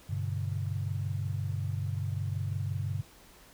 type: chord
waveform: sine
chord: G major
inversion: none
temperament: equal with one note detuned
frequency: 98 / 123.47 / 144.06 Hz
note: G2 / B2 / D3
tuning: 0 / 0 / -33 cents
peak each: -32 / -37 / -36 dBFS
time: 0.09-3.02 s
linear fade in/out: 10 ms
effects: pink hiss -56 dBFS RMS until 3.53 s